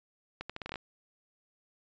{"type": "accelerating click train", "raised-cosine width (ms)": 0.3, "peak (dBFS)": -22, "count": 9, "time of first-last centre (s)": [0.41, 0.757], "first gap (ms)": 86, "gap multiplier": 0.79, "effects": ["resampled to 16000 Hz"]}